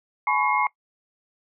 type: tone cluster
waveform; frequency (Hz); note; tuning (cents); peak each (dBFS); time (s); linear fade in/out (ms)
sine; 847 / 1002 / 1109 / 2142; G#5 / B5 / C#6 / C7; +34 / +25 / 0 / +40; -25; 0.27-0.67; 2
effects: noise-tail reverb RT60 0.1 s tail -21 dB re dry